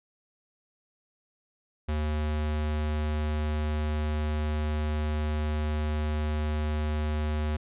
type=tone; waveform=square; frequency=76 Hz; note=D#2; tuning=40 cents flat; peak=-27 dBFS; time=1.88-7.57 s; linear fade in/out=10 ms; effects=resampled to 8000 Hz